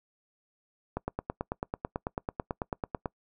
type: click train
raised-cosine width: 1 ms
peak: -17 dBFS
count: 20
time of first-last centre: 0.97-3.058 s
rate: 9.1 Hz
effects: noise-tail reverb RT60 0.1 s tail -24 dB re dry